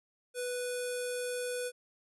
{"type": "tone with low-pass filter", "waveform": "square", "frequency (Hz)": 493.9, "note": "B4", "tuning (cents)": 0, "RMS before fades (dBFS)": -36, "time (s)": [0.34, 1.72], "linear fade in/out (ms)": 50, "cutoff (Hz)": 10000, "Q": 4.5, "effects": []}